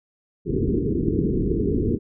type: low-pass noise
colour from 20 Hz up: white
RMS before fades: -22 dBFS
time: 0.45-1.99 s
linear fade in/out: 50 ms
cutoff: 440 Hz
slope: 96 dB/octave
effects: none